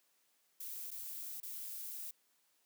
violet noise with dropouts, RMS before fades -45 dBFS, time 0.6-2.11 s, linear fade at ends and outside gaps 5 ms, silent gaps 0.907-0.913 / 1.403-1.43 s, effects white hiss -75 dBFS RMS until 2.65 s + high-pass 200 Hz 12 dB/octave

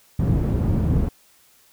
white low-pass noise, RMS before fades -20 dBFS, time 0.19-1.09 s, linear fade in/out 5 ms, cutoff 160 Hz, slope 12 dB/octave, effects white hiss -56 dBFS RMS until 1.72 s

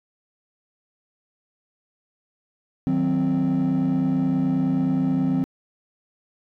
triangle chord, C diminished, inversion first, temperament equal, 155.56 / 185 / 261.6 Hz, Eb3 / Gb3 / C4, 0 / 0 / 0 cents, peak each -23 / -22 / -18 dBFS, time 2.87-5.44 s, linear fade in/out 0 ms, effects tanh soft clip ceiling -13 dBFS

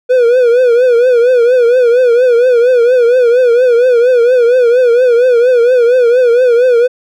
triangle tone with vibrato, 488.3 Hz, B4, 20 cents flat, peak -3 dBFS, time 0.09-6.88 s, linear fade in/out 20 ms, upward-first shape triangle, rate 4.3 Hz, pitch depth 110 cents each way, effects none

